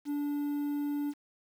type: tone with quantisation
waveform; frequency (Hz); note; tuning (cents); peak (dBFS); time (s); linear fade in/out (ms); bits
triangle; 290; D4; -22; -28; 0.05-1.14; 50; 9
effects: none